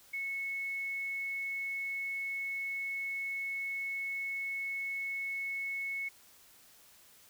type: tone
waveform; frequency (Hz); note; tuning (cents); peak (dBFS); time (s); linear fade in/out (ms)
sine; 2200; C#7; -14; -34; 0.13-6.09; 10
effects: white hiss -60 dBFS RMS until 7.29 s